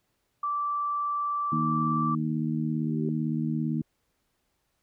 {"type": "tone", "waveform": "sine", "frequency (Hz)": 1166, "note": "D6", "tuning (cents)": -13, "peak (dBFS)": -26, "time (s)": [0.43, 2.15], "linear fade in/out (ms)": 5}
{"type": "harmonic tone", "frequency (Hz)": 77.78, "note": "D#2", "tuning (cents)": 0, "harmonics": [2, 3, 4], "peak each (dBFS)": [-29, -29, -33], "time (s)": [1.52, 3.82], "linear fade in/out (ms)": 5}
{"type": "tone with exponential growth", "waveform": "sine", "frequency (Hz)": 384.7, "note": "G4", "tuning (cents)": -33, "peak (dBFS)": -30, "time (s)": [2.53, 3.09], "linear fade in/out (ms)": 2, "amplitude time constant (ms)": 120}
{"effects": ["pink hiss -75 dBFS RMS until 4.82 s"]}